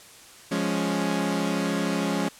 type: chord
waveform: sawtooth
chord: Db major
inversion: first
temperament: equal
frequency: 174.61 / 207.7 / 277.2 Hz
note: F3 / Ab3 / Db4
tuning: 0 / 0 / 0 cents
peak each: -25 / -24 / -24 dBFS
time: 0.51-2.29 s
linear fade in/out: 10 ms
effects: white hiss -48 dBFS RMS until 2.39 s + low-pass 10000 Hz 12 dB/octave